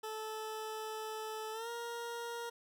20% pulse tone with pitch glide, 436 to 470 Hz, A4 to A#4, -16 to +14 cents, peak -35 dBFS, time 0.03-2.5 s, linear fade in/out 10 ms, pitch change +130 cents, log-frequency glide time 1.52-1.69 s, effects none

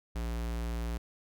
square tone, 57.9 Hz, A#1, 11 cents flat, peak -33 dBFS, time 0.15-0.98 s, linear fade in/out 10 ms, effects none

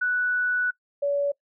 sine tone pair in turn, 1480 / 569 Hz, F#6 / C#5, 0 / +45 cents, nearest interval octave + perfect fourth, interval 1655 cents, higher first, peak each -21 dBFS, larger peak neither, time 0.01-0.71 / 1.02-1.32 s, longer first, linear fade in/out 10 ms, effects noise-tail reverb RT60 0.1 s tail -22 dB re dry

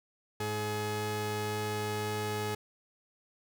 sawtooth tone pair together, 105.78 / 423.1 Hz, G#2 / G#4, +32 / +32 cents, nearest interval 2 octaves, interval 2400 cents, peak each -32 / -29 dBFS, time 0.4-2.55 s, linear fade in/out 5 ms, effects none

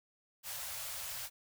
white band-stop noise, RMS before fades -42 dBFS, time 0.43-1.3 s, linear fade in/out 50 ms, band 150 to 520 Hz, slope 48 dB/octave, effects none

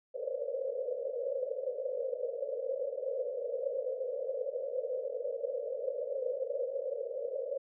white band-pass noise, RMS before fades -36 dBFS, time 0.14-7.58 s, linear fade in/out 10 ms, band 480 to 560 Hz, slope 96 dB/octave, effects none

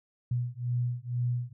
sine beating tone pair, 121.1 / 123.2 Hz, B2 / B2, -34 / -4 cents, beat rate 2.1 Hz, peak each -31 dBFS, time 0.31-1.53 s, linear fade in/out 5 ms, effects none

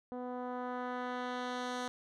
10% pulse tone with low-pass filter sweep, 248.8 Hz, B3, 13 cents sharp, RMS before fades -39 dBFS, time 0.12-1.88 s, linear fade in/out 0 ms, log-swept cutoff 570 to 7300 Hz, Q 0.84, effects none

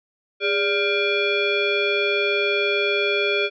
sine tone with frequency modulation, 1396.9 Hz, F6, in tune, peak -18 dBFS, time 0.4-3.5 s, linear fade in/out 50 ms, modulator 989 Hz, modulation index 1.9, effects none

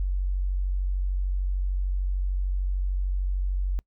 sine tone, 46.67 Hz, F#1, 16 cents sharp, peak -23 dBFS, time 0-3.79 s, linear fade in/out 0 ms, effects noise-tail reverb RT60 0.1 s tail -26 dB re dry

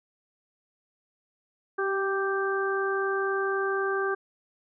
harmonic tone with a mistuned harmonic, 392 Hz, G4, in tune, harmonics 1 / 2 / 3 / 4, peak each -27 / -36 / -32 / -31 dBFS, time 1.78-4.15 s, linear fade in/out 10 ms, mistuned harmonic 1, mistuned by -15 cents, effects none

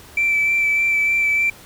triangle tone with vibrato, 2329 Hz, D7, 15 cents flat, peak -12 dBFS, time 0.17-1.5 s, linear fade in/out 5 ms, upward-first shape sine, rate 3.3 Hz, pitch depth 15 cents each way, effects tanh soft clip ceiling -12 dBFS + pink hiss -43 dBFS RMS until 1.65 s

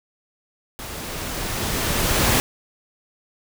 pink noise with level ramp, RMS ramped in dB -34 to -17 dBFS, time 0.79-2.4 s, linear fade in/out 0 ms, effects none

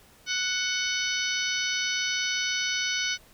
harmonic tone with a mistuned harmonic, 739 Hz, F#5, 2 cents flat, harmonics 2 / 3 / 4 / 5 / 6 / 7 / 8, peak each -32 / -32 / -32 / -35 / -35 / -37 / -34 dBFS, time 0.26-3.18 s, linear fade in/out 50 ms, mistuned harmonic 4, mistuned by +29 cents, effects pink hiss -56 dBFS RMS until 3.33 s

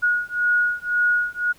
sine beating tone pair, 1448 / 1449.9 Hz, F#6 / F#6, -38 / -36 cents, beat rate 1.9 Hz, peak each -21 dBFS, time 0.02-1.53 s, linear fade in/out 20 ms, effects pink hiss -53 dBFS RMS until 1.58 s

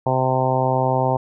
harmonic tone, 129.9 Hz, C3, 12 cents flat, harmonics 1 / 2 / 3 / 4 / 5 / 6 / 7 / 8, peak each -22 / -28 / -27 / -24 / -24 / -24 / -23 / -33 dBFS, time 0.06-1.17 s, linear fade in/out 5 ms, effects none

